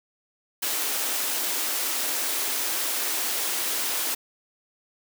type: high-pass noise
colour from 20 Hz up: white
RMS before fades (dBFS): -27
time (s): 0.62-4.15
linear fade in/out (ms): 10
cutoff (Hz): 250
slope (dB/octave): 48
effects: none